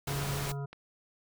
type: noise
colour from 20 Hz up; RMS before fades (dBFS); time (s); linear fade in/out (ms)
pink; -37; 0.07-0.52; 5
type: harmonic tone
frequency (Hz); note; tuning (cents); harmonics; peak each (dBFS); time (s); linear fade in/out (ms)
140; C#3; +18; 1 / 3 / 5 / 7 / 9 / 10; -34 / -44 / -48 / -51 / -53 / -54; 0.07-0.66; 10
type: clicks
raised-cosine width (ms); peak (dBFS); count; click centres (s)
0.3; -30; 2; 0.462 / 0.73
type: noise with exponential decay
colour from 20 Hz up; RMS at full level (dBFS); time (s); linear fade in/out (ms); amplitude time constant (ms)
blue; -39; 0.49-0.57; 1; 17
effects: none